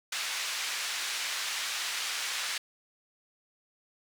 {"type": "band-pass noise", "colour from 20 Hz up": "pink", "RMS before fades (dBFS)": -34, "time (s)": [0.12, 2.58], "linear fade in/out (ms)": 5, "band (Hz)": [1800, 7200], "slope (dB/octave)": 12, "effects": []}